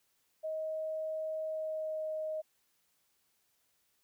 sine tone with pitch glide, 630 to 624.9 Hz, D#5 to D#5, +21 to +7 cents, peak -34 dBFS, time 0.43-2.42 s, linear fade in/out 20 ms, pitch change -14 cents, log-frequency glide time 1.47-2.07 s, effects white hiss -75 dBFS RMS until 4.03 s

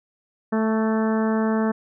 harmonic tone with a mistuned harmonic, 220 Hz, A3, in tune, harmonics 1 / 2 / 3 / 4 / 5 / 6 / 7 / 8, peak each -20 / -26 / -30 / -32 / -34 / -36 / -37 / -38 dBFS, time 0.52-1.72 s, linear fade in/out 10 ms, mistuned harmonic 5, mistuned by +19 cents, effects none

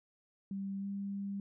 sine tone with pitch glide, 196 to 198.85 Hz, G3 to G3, 0 to +25 cents, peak -36 dBFS, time 0.51-1.4 s, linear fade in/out 2 ms, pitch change +25 cents, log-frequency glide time 0.79-0.86 s, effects none

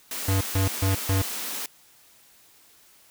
white high-pass noise, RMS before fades -32 dBFS, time 0.11-1.66 s, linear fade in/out 2 ms, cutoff 180 Hz, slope 48 dB/octave
square tone bursts, 96.4 Hz, G2, 28 cents flat, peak -21 dBFS, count 4, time 0.28-1.22 s, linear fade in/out 5 ms, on 130 ms, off 140 ms
effects white hiss -56 dBFS RMS until 3.1 s

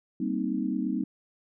sine chord, C minor seventh, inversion second, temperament equal, 196 / 233.1 / 261.6 / 311.1 Hz, G3 / Bb3 / C4 / Eb4, 0 / 0 / 0 / 0 cents, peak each -32 / -32 / -31 / -32 dBFS, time 0.2-1.04 s, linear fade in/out 5 ms, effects none

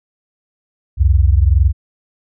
sine tone pair together, 65 / 86.66 Hz, C2 / F2, -11 / -13 cents, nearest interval perfect fourth, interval 498 cents, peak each -10 / -12 dBFS, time 0.97-1.73 s, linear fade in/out 50 ms, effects none

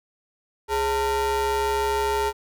square ring-modulated tone, 240.8 Hz, B3, 44 cents flat, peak -19 dBFS, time 0.68-2.33 s, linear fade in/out 50 ms, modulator 656 Hz, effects none

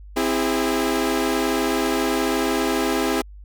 sawtooth chord, C augmented, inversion none, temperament equal with one note detuned, 261.6 / 329.6 / 408.4 Hz, C4 / E4 / G#4, 0 / 0 / -29 cents, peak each -20 dBFS, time 0.16-3.22 s, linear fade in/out 10 ms, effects added 50 Hz sine -38 dBFS peak until 3.44 s

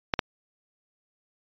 clicks, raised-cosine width 0.3 ms, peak -6 dBFS, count 2, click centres 0.138 / 0.192 s, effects resampled to 11025 Hz

